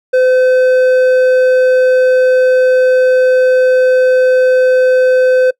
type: tone with hard clipping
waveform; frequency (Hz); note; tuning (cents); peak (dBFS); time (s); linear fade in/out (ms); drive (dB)
sine; 511; C5; -41; -8; 0.13-5.51; 10; 6
effects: noise-tail reverb RT60 0.1 s tail -24 dB re dry